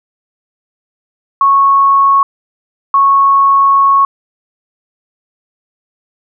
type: tone bursts at uneven times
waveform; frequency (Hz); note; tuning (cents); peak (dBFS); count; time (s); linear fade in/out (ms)
sine; 1103; C#6; -9; -5; 2; 1.41-2.23 / 2.94-4.05; 2
effects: none